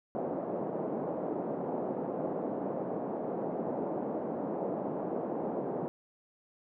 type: band-pass noise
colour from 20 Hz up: white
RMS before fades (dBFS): -35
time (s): 0.15-5.88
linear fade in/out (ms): 0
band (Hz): 170 to 680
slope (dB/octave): 24
effects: none